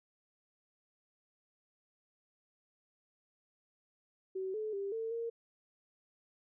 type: tone with pitch steps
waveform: sine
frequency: 378.9 / 431.5 / 396.5 / 449.8 / 462.7 Hz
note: F#4 / A4 / G4 / A4 / A#4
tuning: +41 / -34 / +20 / +38 / -13 cents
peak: -35 dBFS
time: 4.35-5.3 s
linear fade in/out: 10 ms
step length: 190 ms
effects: none